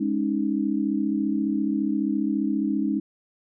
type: chord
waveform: sine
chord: Ab suspended fourth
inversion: none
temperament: equal with one note detuned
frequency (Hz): 207.7 / 276.4 / 311.1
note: Ab3 / Db4 / Eb4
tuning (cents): 0 / -5 / 0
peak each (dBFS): -26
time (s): 0-3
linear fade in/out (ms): 10
effects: none